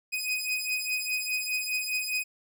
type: beating tone pair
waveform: sawtooth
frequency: 2500 / 2504.9 Hz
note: D#7 / D#7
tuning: +8 / +11 cents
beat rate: 4.9 Hz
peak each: -28 dBFS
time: 0.12-2.24 s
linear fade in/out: 20 ms
effects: none